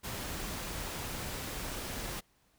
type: noise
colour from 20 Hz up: pink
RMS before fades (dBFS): -39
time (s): 0.03-2.21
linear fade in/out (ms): 20
effects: pink hiss -70 dBFS RMS until 2.58 s